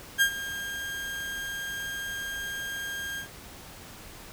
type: tone with ADSR envelope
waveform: 35% pulse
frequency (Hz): 1610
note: G6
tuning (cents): +46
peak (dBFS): -16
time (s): 0.18-3.28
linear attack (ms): 33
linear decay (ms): 83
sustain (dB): -15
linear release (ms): 97
effects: pink hiss -46 dBFS RMS until 4.32 s